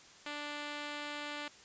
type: tone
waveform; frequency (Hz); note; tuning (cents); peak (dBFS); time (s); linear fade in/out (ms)
5% pulse; 293.7; D4; 0; -28; 0.26-1.48; 2
effects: white hiss -57 dBFS RMS until 1.64 s + resampled to 16000 Hz